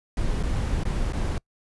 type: noise with dropouts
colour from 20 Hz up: brown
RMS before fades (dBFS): -25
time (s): 0.17-1.38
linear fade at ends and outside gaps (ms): 2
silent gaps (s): 0.429-0.434 / 0.836-0.852 / 1.124-1.132
effects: noise-tail reverb RT60 0.1 s tail -25 dB re dry + resampled to 24000 Hz